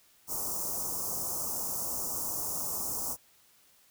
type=band-stop noise; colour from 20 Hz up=white; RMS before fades=-34 dBFS; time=0.27-3.17 s; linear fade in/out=50 ms; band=1200 to 5500 Hz; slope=48 dB/octave; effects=white hiss -63 dBFS RMS until 3.9 s